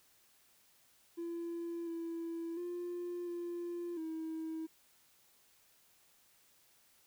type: tone with pitch steps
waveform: triangle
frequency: 339.1 / 333.4 / 351.1 / 346.5 / 320.8 Hz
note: E4 / E4 / F4 / F4 / E4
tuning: +49 / +20 / +9 / -14 / -47 cents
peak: -35 dBFS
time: 1.17-4.67 s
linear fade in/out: 20 ms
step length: 700 ms
effects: tanh soft clip ceiling -34 dBFS + white hiss -68 dBFS RMS until 7.06 s